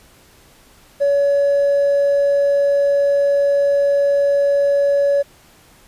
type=tone with hard clipping; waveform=triangle; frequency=565 Hz; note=C#5; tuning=33 cents sharp; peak=-12 dBFS; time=1-5.23 s; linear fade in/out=20 ms; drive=2 dB; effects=pink hiss -49 dBFS RMS until 5.87 s + resampled to 32000 Hz